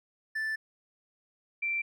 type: tone pair in turn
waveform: triangle / sine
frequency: 1760 / 2349 Hz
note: A6 / D7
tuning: 0 / 0 cents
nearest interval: perfect fourth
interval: 500 cents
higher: second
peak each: -28 dBFS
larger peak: neither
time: 0.35-0.56 / 1.62-1.82 s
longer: first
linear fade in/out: 10 ms
effects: none